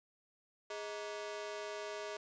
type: ring-modulated tone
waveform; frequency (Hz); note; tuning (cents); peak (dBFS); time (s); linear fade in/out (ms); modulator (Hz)
sawtooth; 523.3; C5; 0; -34; 0.7-2.17; 5; 108
effects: resampled to 16000 Hz + 10-bit